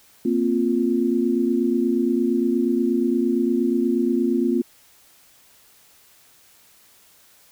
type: chord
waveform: sine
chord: Bb suspended second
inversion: none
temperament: equal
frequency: 233.1 / 261.6 / 349.2 Hz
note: Bb3 / C4 / F4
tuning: 0 / 0 / 0 cents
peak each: -22 dBFS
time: 0.25-4.62 s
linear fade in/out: 5 ms
effects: white hiss -54 dBFS RMS until 7.51 s